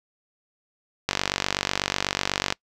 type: click train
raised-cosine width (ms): 0.2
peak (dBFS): -4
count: 70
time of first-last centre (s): 1.09-2.525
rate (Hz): 48.1
effects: noise-tail reverb RT60 0.1 s tail -25 dB re dry